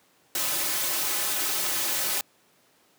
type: noise with comb filter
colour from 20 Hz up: white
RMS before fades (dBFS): -27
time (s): 0.35-2.21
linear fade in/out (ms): 2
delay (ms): 4.3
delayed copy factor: -0.95
effects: pink hiss -62 dBFS RMS until 2.98 s + high-pass 200 Hz 12 dB/octave